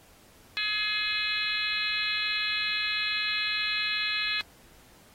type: harmonic tone with a mistuned harmonic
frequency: 422.4 Hz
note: G#4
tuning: 29 cents sharp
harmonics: 3 / 4 / 5 / 6 / 7 / 8 / 9 / 10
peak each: -42 / -34 / -36 / -31 / -41 / -34 / -40 / -33 dBFS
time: 0.57-4.41 s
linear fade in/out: 0 ms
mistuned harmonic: 10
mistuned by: -53 cents
effects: pink hiss -57 dBFS RMS until 5.14 s + AAC 48 kbps